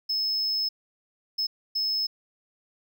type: tone bursts at uneven times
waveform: triangle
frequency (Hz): 5200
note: E8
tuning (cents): -24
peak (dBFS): -23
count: 3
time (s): 0.09-0.69 / 1.38-1.47 / 1.75-2.07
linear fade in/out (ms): 10
effects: none